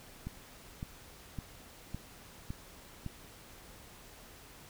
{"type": "click train", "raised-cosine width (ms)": 5, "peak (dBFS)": -26, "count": 6, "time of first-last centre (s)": [0.27, 3.063], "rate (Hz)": 1.79, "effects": ["pink hiss -54 dBFS RMS until 4.69 s"]}